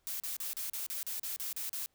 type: noise bursts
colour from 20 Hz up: blue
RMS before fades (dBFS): -38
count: 11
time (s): 0.07-1.86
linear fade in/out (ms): 0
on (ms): 130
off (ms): 36
effects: pink hiss -75 dBFS RMS until 1.94 s